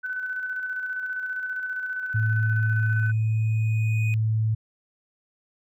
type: tone with tremolo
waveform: sine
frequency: 1508 Hz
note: F#6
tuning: 32 cents sharp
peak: -26 dBFS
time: 0.03-3.12 s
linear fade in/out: 20 ms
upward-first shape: square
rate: 15 Hz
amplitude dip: 35%
type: tone with exponential growth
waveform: triangle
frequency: 2489 Hz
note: D#7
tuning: in tune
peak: -29 dBFS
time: 2.02-4.14 s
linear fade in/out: 0 ms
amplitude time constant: 460 ms
type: tone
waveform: sine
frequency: 110 Hz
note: A2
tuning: in tune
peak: -20 dBFS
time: 2.14-4.55 s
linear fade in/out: 10 ms
effects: none